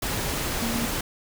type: tone in noise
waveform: sine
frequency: 231.8 Hz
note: A#3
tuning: 10 cents flat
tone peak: -27 dBFS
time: 0.62-0.86 s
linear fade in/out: 5 ms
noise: pink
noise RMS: -28 dBFS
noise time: 0.02-1.01 s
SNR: -2 dB
effects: none